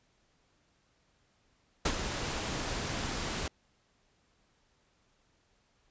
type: noise with ADSR envelope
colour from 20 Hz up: pink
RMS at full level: -27 dBFS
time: 1.85-3.48 s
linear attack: 6 ms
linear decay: 64 ms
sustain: -8 dB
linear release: 4 ms
effects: pink hiss -71 dBFS RMS until 5.9 s + resampled to 16000 Hz